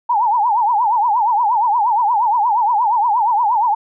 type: tone with vibrato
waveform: sine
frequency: 897 Hz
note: A5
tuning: 33 cents sharp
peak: -12 dBFS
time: 0.09-3.75 s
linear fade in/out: 10 ms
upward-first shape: triangle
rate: 8.5 Hz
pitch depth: 210 cents each way
effects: none